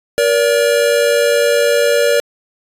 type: tone pair together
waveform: square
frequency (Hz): 474 / 573.8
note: A#4 / D5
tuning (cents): +29 / -40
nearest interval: minor third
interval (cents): 331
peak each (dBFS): -14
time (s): 0.18-2.2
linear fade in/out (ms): 0
effects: resampled to 32000 Hz